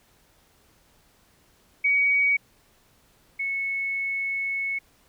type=tone pair in turn; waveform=sine; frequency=2256 / 2202 Hz; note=C#7 / C#7; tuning=+30 / -12 cents; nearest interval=unison; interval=42 cents; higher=first; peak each=-18 / -25 dBFS; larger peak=first; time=1.84-2.37 / 3.39-4.79 s; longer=second; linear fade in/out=10 ms; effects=pink hiss -61 dBFS RMS until 5.08 s